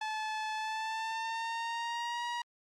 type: tone with pitch glide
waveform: sawtooth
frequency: 866 to 955.4 Hz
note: A5 to A#5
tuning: -28 to +42 cents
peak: -30 dBFS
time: 0.01-2.42 s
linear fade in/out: 5 ms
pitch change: +170 cents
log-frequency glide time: 0.55-2.24 s
effects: low-pass 5000 Hz 12 dB/octave + Opus 48 kbps